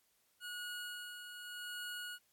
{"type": "tone with tremolo", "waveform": "25% pulse", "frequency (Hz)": 1451, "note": "F#6", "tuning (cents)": -34, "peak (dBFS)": -38, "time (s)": [0.4, 2.19], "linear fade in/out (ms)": 50, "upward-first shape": "sine", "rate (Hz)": 0.85, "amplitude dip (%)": 50, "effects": ["white hiss -75 dBFS RMS until 2.32 s", "AAC 64 kbps"]}